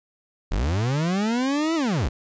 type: linear two-way sweep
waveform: 40% pulse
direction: up then down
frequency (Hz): 36.71 to 335.4 to 44.23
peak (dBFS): -20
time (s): 0.51-2.09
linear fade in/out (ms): 10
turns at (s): 1.75
effects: resampled to 16000 Hz + 10-bit